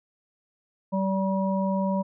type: harmonic tone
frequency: 192.4 Hz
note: G3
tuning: 32 cents flat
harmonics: 1 / 3 / 5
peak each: -24 / -29 / -31 dBFS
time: 0.92-2.03 s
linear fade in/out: 20 ms
effects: none